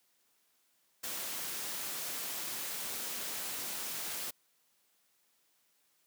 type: noise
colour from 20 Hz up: white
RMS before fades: -39 dBFS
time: 1.03-4.31 s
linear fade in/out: 10 ms
effects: white hiss -73 dBFS RMS until 6.06 s + high-pass 150 Hz 12 dB/octave